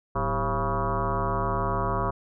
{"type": "tone with frequency modulation", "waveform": "sine", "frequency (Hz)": 541, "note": "C#5", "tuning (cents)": -42, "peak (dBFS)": -23, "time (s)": [0.15, 2.11], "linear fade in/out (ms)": 10, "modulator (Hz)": 145, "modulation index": 4.8, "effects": []}